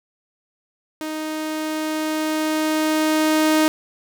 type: tone with level ramp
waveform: sawtooth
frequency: 311.2 Hz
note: D#4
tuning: in tune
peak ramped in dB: -22 to -10 dBFS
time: 1.01-3.68 s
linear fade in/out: 0 ms
effects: none